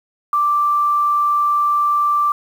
sine tone with quantisation, 1174.7 Hz, D6, in tune, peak -13 dBFS, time 0.33-2.32 s, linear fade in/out 2 ms, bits 7, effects none

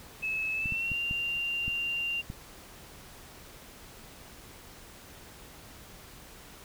sine tone with pitch glide, 2594 to 2780 Hz, E7 to F7, -28 to -9 cents, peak -29 dBFS, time 0.22-2.22 s, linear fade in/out 20 ms, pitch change +119 cents, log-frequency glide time 0.53-0.97 s
clicks, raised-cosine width 5 ms, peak -25 dBFS, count 6, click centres 0.658 / 0.723 / 0.917 / 1.111 / 1.68 / 2.301 s
effects pink hiss -50 dBFS RMS until 6.64 s

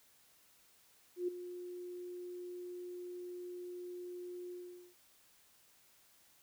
sine tone with ADSR envelope, 356.6 Hz, F4, 36 cents sharp, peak -31 dBFS, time 1.16-4.95 s, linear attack 120 ms, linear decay 9 ms, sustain -12 dB, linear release 440 ms, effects white hiss -67 dBFS RMS until 6.42 s

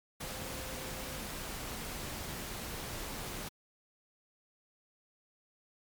sine tone in noise, 521 Hz, C5, 7 cents flat, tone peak -49 dBFS, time 0.23-1.18 s, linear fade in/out 10 ms, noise pink, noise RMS -41 dBFS, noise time 0.2-3.49 s, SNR -11 dB, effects MP3 96 kbps

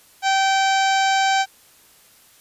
harmonic tone with a mistuned harmonic, 775 Hz, G5, 20 cents flat, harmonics 1 / 2 / 3 / 4 / 5 / 6 / 7 / 8 / 9 / 10, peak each -17 / -23 / -27 / -29 / -31 / -33 / -34 / -35 / -36 / -37 dBFS, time 0.22-1.46 s, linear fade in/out 50 ms, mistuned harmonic 10, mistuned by -56 cents, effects white hiss -52 dBFS RMS until 2.4 s + resampled to 32000 Hz

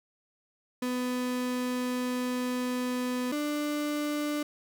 35% pulse tone pair in turn, 249.8 / 295.9 Hz, B3 / D4, +20 / +13 cents, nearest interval minor third, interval 293 cents, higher second, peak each -27 dBFS, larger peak neither, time 0.82-3.32 / 3.32-4.43 s, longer first, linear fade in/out 5 ms, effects none

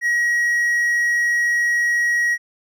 triangle tone, 1903 Hz, A#6, 35 cents sharp, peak -14 dBFS, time 0.01-2.38 s, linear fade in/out 50 ms, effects none

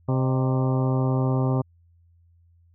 harmonic tone with a mistuned harmonic, 130.81 Hz, C3, in tune, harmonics 1 / 2 / 3 / 4 / 5 / 6 / 7 / 8 / 9, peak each -21 / -27 / -31 / -33 / -35 / -37 / -38 / -39 / -40 dBFS, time 0.08-1.62 s, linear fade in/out 10 ms, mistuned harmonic 5, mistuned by -76 cents, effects added 85 Hz sine -55 dBFS peak until 2.74 s

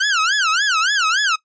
sawtooth tone with vibrato, 1472 Hz, F#6, 9 cents flat, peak -11 dBFS, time 0-1.36 s, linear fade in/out 10 ms, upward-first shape sine, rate 3.5 Hz, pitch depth 260 cents each way, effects noise-tail reverb RT60 0.1 s tail -19 dB re dry + resampled to 16000 Hz

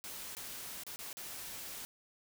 white noise with dropouts, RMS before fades -45 dBFS, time 0.04-1.85 s, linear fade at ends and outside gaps 0 ms, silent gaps 0.35-0.368 / 0.835-0.866 / 0.96-0.99 / 1.129-1.17 s, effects none

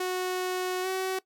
sawtooth tone with pitch glide, 367.4 to 376.9 Hz, F#4 to F#4, -12 to +32 cents, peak -24 dBFS, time 0-1.19 s, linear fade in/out 5 ms, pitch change +44 cents, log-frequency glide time 0.82-0.87 s, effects noise-tail reverb RT60 0.1 s tail -19 dB re dry

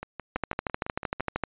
two click trains, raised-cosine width 0.5 ms, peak -20 / -12 dBFS, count 8 / 15, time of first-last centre 0.03-1.199 / 0.36-1.437 s, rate 5.99 / 13 Hz, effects resampled to 8000 Hz

